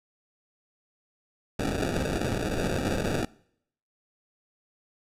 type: noise with sample-and-hold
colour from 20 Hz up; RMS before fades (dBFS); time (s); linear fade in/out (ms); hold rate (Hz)
violet; -28; 1.59-3.25; 5; 1050
effects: noise-tail reverb RT60 0.7 s tail -23 dB re dry + low-pass 11000 Hz 12 dB/octave